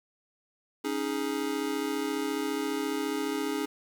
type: chord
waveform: square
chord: C# suspended second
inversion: none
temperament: just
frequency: 277.2 / 311.8 / 415.8 Hz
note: C#4 / D#4 / G#4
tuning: 0 / +4 / +2 cents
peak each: -34 dBFS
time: 0.84-3.66 s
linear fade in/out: 10 ms
effects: 9-bit